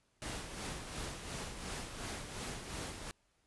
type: noise with tremolo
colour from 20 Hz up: pink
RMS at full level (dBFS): -41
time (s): 0.22-3.11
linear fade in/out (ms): 0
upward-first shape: sine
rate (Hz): 2.8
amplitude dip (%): 50
effects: pink hiss -75 dBFS RMS until 3.46 s + resampled to 24000 Hz